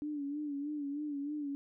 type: tone with vibrato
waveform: sine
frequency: 290.4 Hz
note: D4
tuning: 19 cents flat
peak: -35 dBFS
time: 0.02-1.55 s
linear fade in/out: 0 ms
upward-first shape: sine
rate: 3.2 Hz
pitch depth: 65 cents each way
effects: none